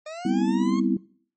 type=linear sweep; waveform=40% pulse; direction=up; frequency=603 to 1091 Hz; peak=-33 dBFS; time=0.06-0.8 s; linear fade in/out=5 ms
type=chord; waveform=sine; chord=C major seventh; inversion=second; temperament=just; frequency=196.22 / 245.3 / 261.6 / 327 Hz; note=G3 / B3 / C4 / E4; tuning=+2 / -12 / 0 / -14 cents; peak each=-25 / -25 / -26 / -25 dBFS; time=0.25-0.97 s; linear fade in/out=5 ms
effects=noise-tail reverb RT60 0.5 s tail -20 dB re dry + MP3 32 kbps